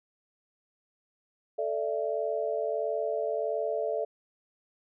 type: chord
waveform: sine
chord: A suspended fourth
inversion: none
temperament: equal with one note detuned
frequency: 440 / 587.3 / 668.8 Hz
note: A4 / D5 / E5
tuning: 0 / 0 / +25 cents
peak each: -32 dBFS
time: 1.58-4.05 s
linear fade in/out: 10 ms
effects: none